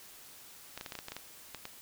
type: clicks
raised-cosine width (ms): 0.2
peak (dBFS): -23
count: 11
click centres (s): 0.776 / 0.811 / 0.862 / 0.922 / 0.953 / 0.989 / 1.084 / 1.12 / 1.166 / 1.547 / 1.654
effects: white hiss -53 dBFS RMS until 1.81 s